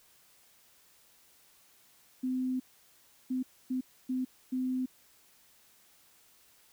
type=tone bursts at uneven times; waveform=sine; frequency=256.4 Hz; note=C4; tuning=35 cents flat; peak=-29 dBFS; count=5; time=2.23-2.6 / 3.3-3.43 / 3.7-3.81 / 4.09-4.25 / 4.52-4.86 s; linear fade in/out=10 ms; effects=white hiss -63 dBFS RMS until 6.72 s